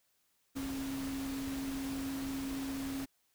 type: tone in noise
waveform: sine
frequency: 270.7 Hz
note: C#4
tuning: 41 cents flat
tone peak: -36 dBFS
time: 0.55-3.06 s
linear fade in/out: 20 ms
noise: pink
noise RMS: -45 dBFS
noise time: 0.55-3.06 s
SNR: +6 dB
effects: white hiss -75 dBFS RMS until 3.34 s